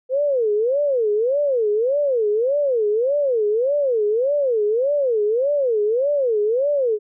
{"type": "tone with vibrato", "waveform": "sine", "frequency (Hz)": 492.9, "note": "B4", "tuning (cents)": -3, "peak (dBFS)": -16, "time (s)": [0.09, 6.99], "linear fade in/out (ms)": 50, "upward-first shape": "sine", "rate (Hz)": 1.7, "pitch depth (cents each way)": 300, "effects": []}